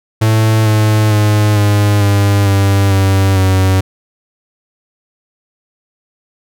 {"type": "tone with pitch steps", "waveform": "45% pulse", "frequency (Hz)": [110, 107.67, 105.4, 103.17, 100.99, 98.85, 96.76, 94.72], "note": ["A2", "A2", "G#2", "G#2", "G#2", "G2", "G2", "F#2"], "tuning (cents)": [0, -37, 26, -11, -48, 15, -22, 41], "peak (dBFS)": -8, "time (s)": [0.21, 3.81], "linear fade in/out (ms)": 10, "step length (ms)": 450, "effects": []}